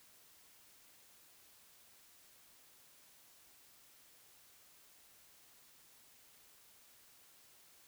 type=silence; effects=white hiss -64 dBFS RMS until 7.87 s